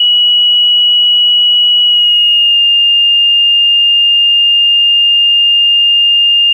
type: tone with pitch glide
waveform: sine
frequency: 2923 to 2814 Hz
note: F#7 to F7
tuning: -22 to +12 cents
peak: -5 dBFS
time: 0-6.53 s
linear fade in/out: 5 ms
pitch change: -66 cents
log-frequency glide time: 1.84-2.59 s
effects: 7-bit